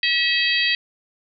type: harmonic tone with a mistuned harmonic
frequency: 645 Hz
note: E5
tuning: 38 cents flat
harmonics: 3 / 4 / 5 / 6 / 7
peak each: -22 / -23 / -24 / -25 / -25 dBFS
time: 0.03-0.75 s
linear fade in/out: 2 ms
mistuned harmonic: 7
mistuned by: +31 cents
effects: none